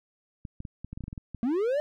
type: clicks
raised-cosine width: 5 ms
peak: -25 dBFS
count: 12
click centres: 0.452 / 0.604 / 0.652 / 0.846 / 0.93 / 0.975 / 1.007 / 1.039 / 1.081 / 1.129 / 1.178 / 1.347 s
type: linear sweep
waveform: triangle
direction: up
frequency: 220 to 610 Hz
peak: -22 dBFS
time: 1.43-1.8 s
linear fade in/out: 0 ms
effects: none